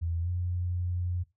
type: tone with pitch glide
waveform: sine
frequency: 83.9 to 88.84 Hz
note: E2 to F2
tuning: +31 to +30 cents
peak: -28 dBFS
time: 0.01-1.24 s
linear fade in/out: 20 ms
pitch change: +99 cents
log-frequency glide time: 0.21-0.29 s
effects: noise-tail reverb RT60 0.2 s tail -17 dB re dry